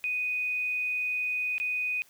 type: tone with dropouts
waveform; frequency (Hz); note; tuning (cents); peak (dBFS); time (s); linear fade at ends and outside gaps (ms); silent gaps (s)
sine; 2489; D#7; 0; -27; 0.04-2.02; 0; 1.581-1.6
effects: white hiss -60 dBFS RMS until 2.09 s